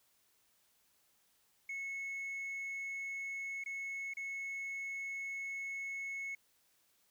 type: tone with dropouts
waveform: sine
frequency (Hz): 2194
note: C#7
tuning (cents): -18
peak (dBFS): -36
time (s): 1.69-6.35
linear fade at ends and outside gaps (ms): 5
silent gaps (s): 3.639-3.66 / 4.137-4.169
effects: tanh soft clip ceiling -38 dBFS + white hiss -73 dBFS RMS until 7.1 s